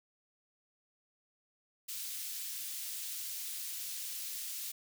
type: high-pass noise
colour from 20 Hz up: white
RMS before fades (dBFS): -41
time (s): 1.88-4.72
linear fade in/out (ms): 10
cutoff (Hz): 3100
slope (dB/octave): 12
effects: none